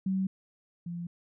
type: tone pair in turn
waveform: sine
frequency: 190.4 / 172.41 Hz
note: F#3 / F3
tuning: +50 / -22 cents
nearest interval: major second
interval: 172 cents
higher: first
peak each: -26 / -34 dBFS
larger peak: first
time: 0.06-0.27 / 0.86-1.07 s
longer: neither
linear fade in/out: 5 ms
effects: none